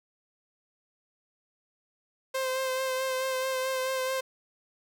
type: tone with vibrato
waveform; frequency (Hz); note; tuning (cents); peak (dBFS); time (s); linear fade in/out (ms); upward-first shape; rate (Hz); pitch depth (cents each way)
sawtooth; 522; C5; -4; -24; 2.34-4.21; 10; sine; 4.6; 22
effects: none